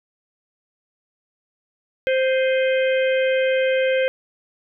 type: harmonic tone with a mistuned harmonic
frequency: 523.3 Hz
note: C5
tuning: in tune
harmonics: 1 / 3 / 4 / 5 / 6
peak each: -17 / -27 / -29 / -31 / -33 dBFS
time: 2.07-4.08 s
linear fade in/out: 0 ms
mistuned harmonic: 5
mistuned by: -73 cents
effects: none